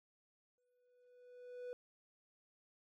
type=tone with exponential growth; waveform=triangle; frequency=493.9 Hz; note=B4; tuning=in tune; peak=-40 dBFS; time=0.58-1.73 s; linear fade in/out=0 ms; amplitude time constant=250 ms; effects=none